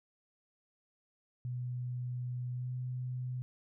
sine tone with pitch glide, 124 to 126.09 Hz, B2 to B2, +7 to +36 cents, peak -35 dBFS, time 1.45-3.42 s, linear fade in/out 0 ms, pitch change +29 cents, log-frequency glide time 2.53-2.71 s, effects none

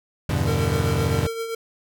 35% pulse chord, E minor seventh, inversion none, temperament equal, 82.41 / 98 / 123.47 / 146.83 Hz, E2 / G2 / B2 / D3, 0 / 0 / 0 / 0 cents, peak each -24 dBFS, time 0.29-1.27 s, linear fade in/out 5 ms
square tone with tremolo, 455.3 Hz, A#4, 41 cents flat, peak -25 dBFS, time 0.47-1.55 s, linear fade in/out 5 ms, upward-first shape triangle, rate 7.7 Hz, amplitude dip 55%
effects none

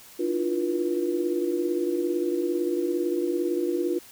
sine tone cluster, 300 / 333.4 / 351.1 / 482 Hz, D4 / E4 / F4 / B4, +37 / +20 / +9 / -42 cents, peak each -30 / -34 / -25 / -32 dBFS, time 0.19-3.99 s, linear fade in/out 10 ms, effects white hiss -49 dBFS RMS until 4.11 s

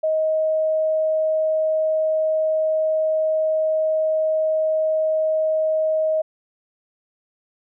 sine tone, 629 Hz, D#5, 19 cents sharp, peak -17 dBFS, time 0.03-6.22 s, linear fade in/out 10 ms, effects none

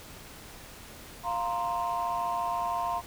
sine chord, F suspended fourth, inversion none, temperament equal, 698.5 / 932.3 / 1046.5 Hz, F5 / Bb5 / C6, 0 / 0 / 0 cents, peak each -31 dBFS, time 1.23-3.02 s, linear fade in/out 50 ms, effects tanh soft clip ceiling -22 dBFS + pink hiss -47 dBFS RMS until 3.06 s

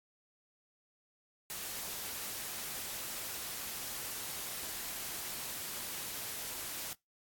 white noise, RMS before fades -41 dBFS, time 1.5-6.93 s, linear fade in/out 0 ms, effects noise-tail reverb RT60 0.2 s tail -25 dB re dry + AAC 64 kbps

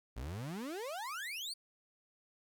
35% pulse exponential sweep, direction up, 53.8 to 4699 Hz, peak -38 dBFS, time 0.16-1.54 s, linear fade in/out 10 ms, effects 12-bit

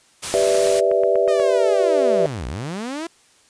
white noise, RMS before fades -26 dBFS, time 0.22-0.81 s, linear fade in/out 20 ms
sine chord, E minor seventh, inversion first, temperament equal, 392 / 493.9 / 587.3 / 659.3 Hz, G4 / B4 / D5 / E5, 0 / 0 / 0 / 0 cents, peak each -20 dBFS, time 0.34-2.26 s, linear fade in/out 0 ms
click train, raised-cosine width 0.5 ms, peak -18 dBFS, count 9, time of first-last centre 0.43-1.399 s, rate 8.26 Hz
sawtooth linear two-way sweep, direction down then up, 626 to 53.9 to 343.4 Hz, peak -22 dBFS, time 1.28-3.07 s, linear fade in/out 5 ms, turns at 2.47 s
effects white hiss -55 dBFS RMS until 3.49 s + resampled to 22050 Hz

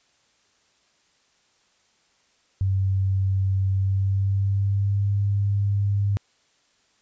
sine tone with pitch glide, 96.2 to 100.63 Hz, G2 to G2, -32 to +46 cents, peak -19 dBFS, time 2.61-6.17 s, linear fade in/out 0 ms, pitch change +78 cents, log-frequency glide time 3.71-5.12 s, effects white hiss -64 dBFS RMS until 7.01 s + resampled to 16000 Hz

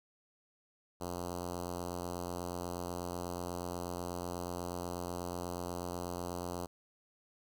5% pulse tone with notch filter, 88.2 Hz, F2, 18 cents sharp, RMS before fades -40 dBFS, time 1-6.67 s, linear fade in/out 20 ms, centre 2300 Hz, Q 0.67, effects none

